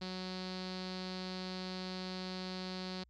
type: tone with low-pass filter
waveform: sawtooth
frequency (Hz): 185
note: F#3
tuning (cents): 0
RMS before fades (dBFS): -42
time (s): 0.01-3.04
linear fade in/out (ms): 10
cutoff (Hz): 4400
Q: 6.3
effects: added 60 Hz sine -64 dBFS peak until 3.09 s